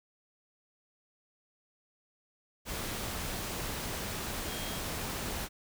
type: tone in noise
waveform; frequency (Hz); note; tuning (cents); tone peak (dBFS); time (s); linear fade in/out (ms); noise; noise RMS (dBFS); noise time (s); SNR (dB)
sine; 3242; G#7; -42; -45; 4.46-4.82; 50; pink; -37; 2.65-5.49; -11
effects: none

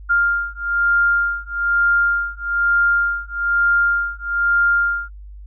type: beating tone pair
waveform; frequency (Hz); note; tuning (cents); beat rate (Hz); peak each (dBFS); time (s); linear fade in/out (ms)
sine; 1400 / 1401.1; F6 / F6; +4 / +5; 1.1; -18; 0.09-5.1; 20
effects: added 50 Hz sine -34 dBFS peak until 5.46 s

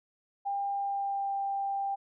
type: tone with pitch glide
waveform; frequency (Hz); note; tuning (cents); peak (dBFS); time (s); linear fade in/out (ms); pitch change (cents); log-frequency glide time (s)
sine; 799 to 791.2; G5 to G5; +33 to +16; -29; 0.45-1.96; 20; -17; 0.71-1.34
effects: none

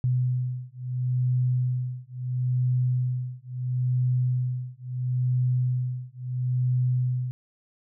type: beating tone pair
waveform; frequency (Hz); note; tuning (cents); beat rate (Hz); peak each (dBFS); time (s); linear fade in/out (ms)
sine; 125.4 / 126.14; B2 / B2; +27 / +37; 0.74; -26; 0.04-7.31; 0
effects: none

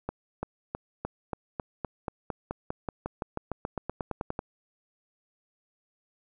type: accelerating click train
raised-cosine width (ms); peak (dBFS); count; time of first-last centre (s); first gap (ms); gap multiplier
1; -17; 24; 0.09-4.391; 340; 0.94
effects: none

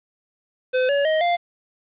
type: tone with pitch steps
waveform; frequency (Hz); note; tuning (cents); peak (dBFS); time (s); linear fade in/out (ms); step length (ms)
square; 510 / 565.9 / 627.9 / 696.7; C5 / C#5 / D#5 / F5; -44 / +36 / +16 / -4; -18; 0.73-1.37; 20; 160
effects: resampled to 8000 Hz + 8-bit

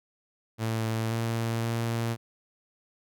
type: tone with pitch steps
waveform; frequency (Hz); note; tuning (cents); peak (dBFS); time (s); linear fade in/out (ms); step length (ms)
sawtooth; 112.1 / 114.7 / 115.7; A2 / A#2 / A#2; +33 / -28 / -13; -23; 0.58-2.17; 50; 530
effects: none

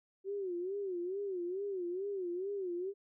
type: tone with vibrato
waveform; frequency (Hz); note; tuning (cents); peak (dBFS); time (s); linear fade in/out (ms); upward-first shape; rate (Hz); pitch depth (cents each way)
sine; 375.2; F#4; +24; -35; 0.24-2.94; 50; sine; 2.3; 140
effects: none

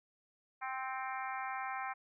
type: harmonic tone with a mistuned harmonic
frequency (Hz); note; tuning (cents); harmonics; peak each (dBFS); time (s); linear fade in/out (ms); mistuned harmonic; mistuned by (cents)
261.6; C4; 0; 3 / 4 / 5 / 6 / 7 / 8 / 9; -41 / -43 / -45 / -47 / -48 / -49 / -50; 0.61-1.94; 20; 8; +28
effects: none

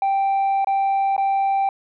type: tone with dropouts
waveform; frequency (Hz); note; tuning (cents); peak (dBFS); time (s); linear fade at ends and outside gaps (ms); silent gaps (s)
sine; 784; G5; 0; -14; 0.02-1.69; 2; 0.646-0.671 / 1.165-1.179
effects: tanh soft clip ceiling -16 dBFS

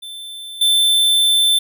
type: tone with level steps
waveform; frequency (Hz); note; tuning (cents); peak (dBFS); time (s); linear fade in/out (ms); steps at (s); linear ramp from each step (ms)
square; 3541; A7; +10; -30 / -12; 0.02-1.59; 10; 0.61; 5
effects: none

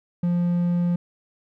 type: tone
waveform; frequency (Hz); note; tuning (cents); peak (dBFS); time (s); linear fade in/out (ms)
triangle; 174.61; F3; 0; -17; 0.23-0.96; 5
effects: none

